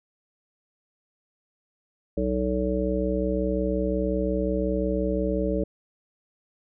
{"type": "harmonic tone", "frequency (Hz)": 62.8, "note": "B1", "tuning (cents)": 30, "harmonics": [1, 3, 5, 7, 9], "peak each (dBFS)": [-29, -29, -29, -29, -29], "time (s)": [2.17, 5.64], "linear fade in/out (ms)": 5, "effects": []}